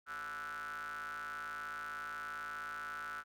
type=ring-modulated tone; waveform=square; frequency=76.2 Hz; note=D#2; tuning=36 cents flat; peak=-39 dBFS; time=0.06-3.24 s; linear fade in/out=50 ms; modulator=1400 Hz; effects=none